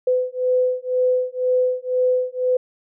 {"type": "beating tone pair", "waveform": "sine", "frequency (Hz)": [504, 506], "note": ["B4", "B4"], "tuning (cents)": [35, 42], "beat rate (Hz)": 2, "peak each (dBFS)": [-20, -20], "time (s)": [0.07, 2.57], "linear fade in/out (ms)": 5, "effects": []}